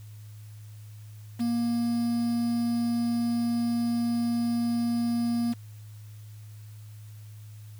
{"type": "tone with quantisation", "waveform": "triangle", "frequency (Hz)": 235.8, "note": "A#3", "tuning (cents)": 20, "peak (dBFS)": -22, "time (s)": [1.39, 5.54], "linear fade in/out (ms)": 20, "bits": 7, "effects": ["added 106 Hz sine -42 dBFS peak until 7.79 s", "white hiss -59 dBFS RMS until 7.79 s"]}